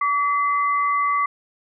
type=tone pair together; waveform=sine; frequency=1143.6 / 2040 Hz; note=D6 / C7; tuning=-46 / -44 cents; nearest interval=minor seventh; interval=1002 cents; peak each=-18 / -26 dBFS; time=0.01-1.26 s; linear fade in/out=5 ms; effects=none